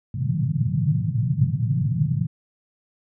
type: band-pass noise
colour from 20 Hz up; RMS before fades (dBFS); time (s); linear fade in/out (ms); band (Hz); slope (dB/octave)
white; -22; 0.14-2.27; 10; 110 to 160; 48
effects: none